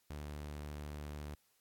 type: tone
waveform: sawtooth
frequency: 74 Hz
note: D2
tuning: 14 cents sharp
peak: -39 dBFS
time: 0.1-1.35 s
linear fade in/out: 5 ms
effects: white hiss -75 dBFS RMS until 1.6 s + AAC 64 kbps